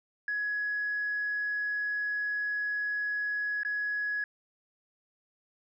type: tone with dropouts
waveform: sine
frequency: 1678 Hz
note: G#6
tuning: 17 cents sharp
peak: -28 dBFS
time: 0.28-4.24 s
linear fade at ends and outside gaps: 2 ms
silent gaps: 3.633-3.649 s
effects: tanh soft clip ceiling -24 dBFS